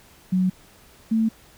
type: tone pair in turn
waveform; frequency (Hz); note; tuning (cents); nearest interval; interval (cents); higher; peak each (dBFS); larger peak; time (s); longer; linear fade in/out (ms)
sine; 185 / 222.8; F#3 / A3; 0 / +22; minor third; 322; second; -17; neither; 0.32-0.5 / 1.11-1.29; neither; 10
effects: pink hiss -52 dBFS RMS until 1.57 s